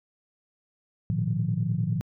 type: tone cluster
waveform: sine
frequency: 109.8 / 119.6 / 153.4 / 176.4 Hz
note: A2 / A#2 / D#3 / F3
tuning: -3 / +45 / -24 / +18 cents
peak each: -29 dBFS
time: 1.1-2.01 s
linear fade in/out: 0 ms
effects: tanh soft clip ceiling -13 dBFS